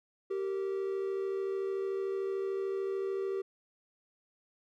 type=tone pair together; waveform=triangle; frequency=388.6 / 462.1 Hz; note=G4 / A#4; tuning=-15 / -15 cents; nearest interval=minor third; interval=300 cents; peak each=-30 / -38 dBFS; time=0.3-3.42 s; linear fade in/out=10 ms; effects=none